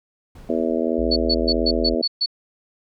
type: noise with exponential decay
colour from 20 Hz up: brown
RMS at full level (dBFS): -37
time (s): 0.35-1.73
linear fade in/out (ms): 5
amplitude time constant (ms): 300
type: harmonic tone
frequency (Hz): 81.6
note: E2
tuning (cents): -17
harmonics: 3 / 4 / 5 / 6 / 7 / 8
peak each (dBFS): -24 / -25 / -26 / -27 / -27 / -28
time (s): 0.49-2.02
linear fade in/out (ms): 5
type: linear sweep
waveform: sine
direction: down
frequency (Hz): 58.5 to 49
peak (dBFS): -25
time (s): 0.98-1.95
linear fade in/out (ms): 10
type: tone bursts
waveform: sine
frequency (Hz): 4435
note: C#8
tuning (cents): 0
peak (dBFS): -17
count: 7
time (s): 1.11-2.261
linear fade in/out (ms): 10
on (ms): 53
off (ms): 130
effects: none